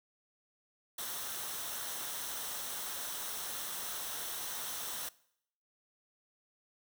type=noise with comb filter; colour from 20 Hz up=white; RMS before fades=-40 dBFS; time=0.98-5.09 s; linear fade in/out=5 ms; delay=0.42 ms; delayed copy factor=-0.5; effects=noise-tail reverb RT60 0.7 s tail -21 dB re dry

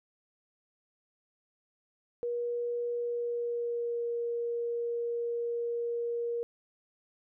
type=tone with pitch glide; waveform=sine; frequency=478.4 to 471.5 Hz; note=A#4 to A#4; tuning=+45 to +20 cents; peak=-30 dBFS; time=2.23-6.43 s; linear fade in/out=0 ms; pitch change=-25 cents; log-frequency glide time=2.9-4.07 s; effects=none

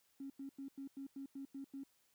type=tone bursts; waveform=triangle; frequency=273.5 Hz; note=C#4; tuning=23 cents flat; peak=-40 dBFS; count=9; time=0.2-1.836 s; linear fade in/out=5 ms; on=100 ms; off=92 ms; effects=tanh soft clip ceiling -42 dBFS + white hiss -75 dBFS RMS until 2.14 s

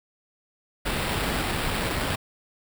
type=noise with sample-and-hold; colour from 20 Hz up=pink; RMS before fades=-27 dBFS; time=0.85-2.16 s; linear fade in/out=10 ms; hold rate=6300 Hz; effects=none

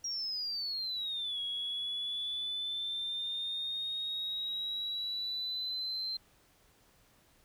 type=exponential two-way sweep; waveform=sine; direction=down then up; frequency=5670 to 3322 to 4126 Hz; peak=-33 dBFS; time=0.04-6.17 s; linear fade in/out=5 ms; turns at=1.4 s; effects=tanh soft clip ceiling -29 dBFS + pink hiss -66 dBFS RMS until 7.44 s

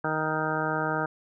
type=harmonic tone; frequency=156.3 Hz; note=D#3; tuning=8 cents sharp; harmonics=1 / 2 / 3 / 4 / 5 / 6 / 8 / 9 / 10; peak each=-34 / -34 / -34 / -34 / -34 / -34 / -34 / -34 / -34 dBFS; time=0.04-1.06 s; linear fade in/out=5 ms; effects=none

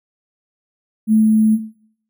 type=tone with sample-and-hold; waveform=sine; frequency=217.3 Hz; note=A3; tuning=21 cents flat; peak=-9 dBFS; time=1.07-1.59 s; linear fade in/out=50 ms; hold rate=11025 Hz; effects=noise-tail reverb RT60 0.6 s tail -17 dB re dry

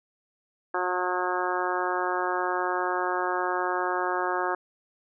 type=harmonic tone; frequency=181 Hz; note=F#3; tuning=38 cents flat; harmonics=2 / 3 / 4 / 5 / 6 / 7 / 8 / 9; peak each=-31 / -35 / -32 / -32 / -33 / -33 / -37 / -34 dBFS; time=0.74-4.55 s; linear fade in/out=5 ms; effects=none

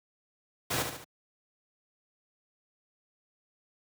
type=noise with echo; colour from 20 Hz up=pink; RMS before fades=-30 dBFS; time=0.7-0.83 s; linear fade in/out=10 ms; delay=72 ms; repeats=3; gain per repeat=-6 dB; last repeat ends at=1.046 s; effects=high-pass 100 Hz 12 dB/octave

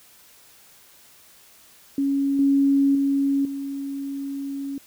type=tone with level steps; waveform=sine; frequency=277.2 Hz; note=C#4; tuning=in tune; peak=-19 / -15 / -18 / -27 dBFS; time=1.98-4.78 s; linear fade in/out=2 ms; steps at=2.39 / 2.95 / 3.45 s; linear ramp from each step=2 ms; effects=white hiss -52 dBFS RMS until 4.86 s

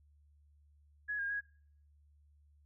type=tone with pitch steps; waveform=sine; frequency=1680 / 1619 / 1656 Hz; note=G#6 / G#6 / G#6; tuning=+19 / -45 / -5 cents; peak=-34 dBFS; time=1.08-1.41 s; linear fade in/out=20 ms; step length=110 ms; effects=noise-tail reverb RT60 0.6 s tail -26 dB re dry + added 73 Hz sine -63 dBFS peak until 2.65 s

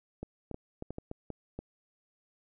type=clicks; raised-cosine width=2 ms; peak=-25 dBFS; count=9; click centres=0.23 / 0.513 / 0.544 / 0.824 / 0.906 / 0.984 / 1.114 / 1.303 / 1.59 s; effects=none

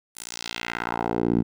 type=tone with band-pass filter sweep; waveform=10% pulse; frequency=58.27 Hz; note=A#1; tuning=in tune; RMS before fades=-27 dBFS; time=0.15-1.43 s; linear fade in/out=20 ms; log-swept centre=11000 to 220 Hz; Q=1.6; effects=none

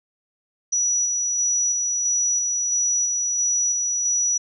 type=tone with tremolo; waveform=sine; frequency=5870 Hz; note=F#8; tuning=15 cents flat; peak=-18 dBFS; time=0.72-4.38 s; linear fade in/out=10 ms; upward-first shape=square; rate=1.5 Hz; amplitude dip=25%; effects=none

